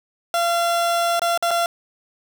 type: tone with dropouts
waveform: 30% pulse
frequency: 685 Hz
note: F5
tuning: 34 cents flat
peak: -15 dBFS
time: 0.34-1.66 s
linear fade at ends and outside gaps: 1 ms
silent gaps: 1.195-1.218 / 1.376-1.425 / 1.508-1.512 s
effects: none